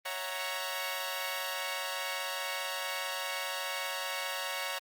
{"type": "chord", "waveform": "10% pulse", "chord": "F# dominant seventh", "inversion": "second", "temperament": "equal", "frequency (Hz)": [554.4, 659.3, 740, 932.3], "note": ["C#5", "E5", "F#5", "A#5"], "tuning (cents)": [0, 0, 0, 0], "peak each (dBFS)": [-30, -34, -33, -30], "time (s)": [0.05, 4.79], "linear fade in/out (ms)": 10, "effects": ["Opus 32 kbps"]}